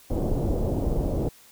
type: low-pass noise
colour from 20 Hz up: pink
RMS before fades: -25 dBFS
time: 0.1-1.29 s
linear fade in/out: 5 ms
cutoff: 620 Hz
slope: 24 dB/octave
effects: white hiss -53 dBFS RMS until 1.51 s